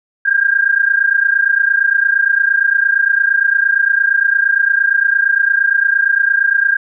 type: tone pair together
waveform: sine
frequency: 1591 / 1619.7 Hz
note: G6 / G#6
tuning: +25 / -44 cents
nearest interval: unison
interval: 31 cents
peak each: -13 dBFS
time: 0.25-6.77 s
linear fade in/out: 10 ms
effects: none